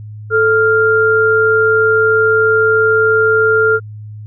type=tone pair together; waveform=sine; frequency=440 / 1396.9 Hz; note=A4 / F6; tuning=0 / 0 cents; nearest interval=octave + minor sixth; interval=2000 cents; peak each=-11 dBFS; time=0.3-3.8 s; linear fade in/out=50 ms; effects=added 106 Hz sine -27 dBFS peak until 4.26 s